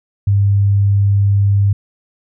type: tone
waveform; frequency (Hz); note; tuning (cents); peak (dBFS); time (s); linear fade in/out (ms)
sine; 100; G2; +35; -9; 0.27-1.73; 5
effects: none